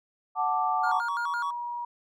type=chord; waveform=sine; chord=D major; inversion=first; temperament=equal; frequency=740 / 880 / 1174.7 Hz; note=F#5 / A5 / D6; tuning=0 / 0 / 0 cents; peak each=-28 dBFS; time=0.35-1.02 s; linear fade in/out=50 ms
type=tone with vibrato; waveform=triangle; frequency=1262 Hz; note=D#6; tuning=24 cents sharp; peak=-27 dBFS; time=0.83-1.51 s; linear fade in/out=10 ms; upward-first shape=square; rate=5.9 Hz; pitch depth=200 cents each way
type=tone with pitch glide; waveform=sine; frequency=932.3 to 956.9 Hz; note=A#5 to A#5; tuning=0 to +45 cents; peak=-31 dBFS; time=0.86-1.85 s; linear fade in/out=5 ms; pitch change=+45 cents; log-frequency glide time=0.96-1.31 s
effects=none

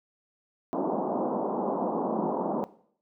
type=band-pass noise; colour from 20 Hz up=pink; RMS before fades=-29 dBFS; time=0.73-2.64 s; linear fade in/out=0 ms; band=190 to 1000 Hz; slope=48 dB/octave; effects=noise-tail reverb RT60 0.6 s tail -18 dB re dry

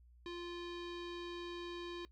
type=tone with low-pass filter; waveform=square; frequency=348 Hz; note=F4; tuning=6 cents flat; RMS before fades=-45 dBFS; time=0.26-2.05 s; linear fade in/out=0 ms; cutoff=3800 Hz; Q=2.8; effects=noise-tail reverb RT60 0.1 s tail -19 dB re dry + added 60 Hz sine -60 dBFS peak until 2.11 s

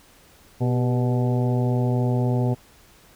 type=harmonic tone with a mistuned harmonic; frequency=123.3 Hz; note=B2; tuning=2 cents flat; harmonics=1 / 2 / 3 / 4 / 5 / 6 / 7; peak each=-20 / -26 / -30 / -32 / -34 / -36 / -37 dBFS; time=0.6-2.55 s; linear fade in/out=20 ms; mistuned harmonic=3; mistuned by=+67 cents; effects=pink hiss -53 dBFS RMS until 3.15 s

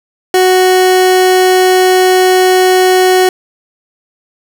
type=tone; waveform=30% pulse; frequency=370 Hz; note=F#4; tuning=in tune; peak=-3 dBFS; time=0.34-3.29 s; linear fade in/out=2 ms; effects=none

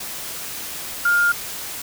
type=tone in noise; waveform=sine; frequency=1410 Hz; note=F6; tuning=16 cents sharp; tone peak=-14 dBFS; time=1.05-1.32 s; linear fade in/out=5 ms; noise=white; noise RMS=-31 dBFS; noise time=0-1.82 s; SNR=+14 dB; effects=none

